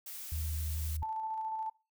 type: noise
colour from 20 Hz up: blue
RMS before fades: -44 dBFS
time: 0.06-0.97 s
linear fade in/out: 5 ms
type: tone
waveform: sine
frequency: 77.6 Hz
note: D#2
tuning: 4 cents flat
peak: -33 dBFS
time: 0.32-1.03 s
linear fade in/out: 0 ms
type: tone with tremolo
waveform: sine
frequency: 880 Hz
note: A5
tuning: in tune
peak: -33 dBFS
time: 1.02-1.7 s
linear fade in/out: 10 ms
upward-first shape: square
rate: 14 Hz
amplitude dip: 25%
effects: noise-tail reverb RT60 0.3 s tail -22 dB re dry